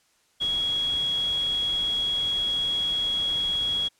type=tone in noise; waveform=sine; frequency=3323 Hz; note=G#7; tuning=in tune; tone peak=-23 dBFS; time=0.4-3.89 s; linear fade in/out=20 ms; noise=pink; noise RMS=-41 dBFS; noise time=0.4-3.89 s; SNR=+15 dB; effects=white hiss -65 dBFS RMS until 3.99 s + low-pass 9000 Hz 12 dB/octave